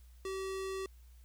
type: tone with low-pass filter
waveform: square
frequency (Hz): 383.3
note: G4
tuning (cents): -39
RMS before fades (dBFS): -39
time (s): 0.25-0.86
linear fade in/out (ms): 2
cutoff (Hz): 10000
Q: 0.98
effects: added 60 Hz sine -54 dBFS peak until 1.24 s + white hiss -70 dBFS RMS until 1.24 s